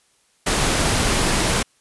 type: noise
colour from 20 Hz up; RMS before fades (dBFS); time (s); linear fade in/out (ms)
pink; -19; 0.46-1.63; 10
effects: white hiss -61 dBFS RMS until 1.8 s + resampled to 24000 Hz